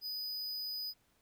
square tone, 4978 Hz, D#8, in tune, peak -38 dBFS, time 0.01-0.94 s, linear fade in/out 50 ms, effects pink hiss -73 dBFS RMS until 1.21 s

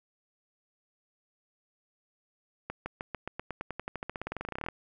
accelerating click train, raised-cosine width 0.5 ms, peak -20 dBFS, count 29, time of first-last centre 2.7-4.686 s, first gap 160 ms, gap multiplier 0.93, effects none

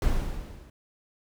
brown noise with level ramp, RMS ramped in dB -22 to -47 dBFS, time 0.02-0.7 s, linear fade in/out 2 ms, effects none

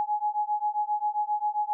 sine beating tone pair, 836 / 843.5 Hz, G#5 / G#5, +11 / +27 cents, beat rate 7.5 Hz, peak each -28 dBFS, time 0-1.73 s, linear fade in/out 0 ms, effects none

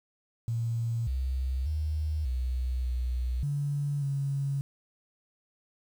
sine tone with pitch steps, 115.6 / 65.2 / 77 / 63 / 61.9 / 143.5 / 139 Hz, A#2 / C2 / D#2 / B1 / B1 / D3 / C#3, -14 / -5 / -17 / +35 / +5 / -40 / +5 cents, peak -27 dBFS, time 0.48-4.61 s, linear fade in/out 0 ms, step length 590 ms, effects 9-bit

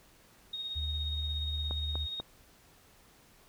sine tone with tremolo, 3729 Hz, A#7, in tune, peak -34 dBFS, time 0.53-2.21 s, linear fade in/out 5 ms, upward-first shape sine, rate 17 Hz, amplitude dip 40%
sine tone, 75.9 Hz, D#2, 42 cents flat, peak -33 dBFS, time 0.75-2.07 s, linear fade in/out 20 ms
click train, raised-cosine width 1 ms, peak -26 dBFS, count 3, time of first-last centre 1.71-2.2 s, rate 4.08 Hz
effects pink hiss -61 dBFS RMS until 3.48 s

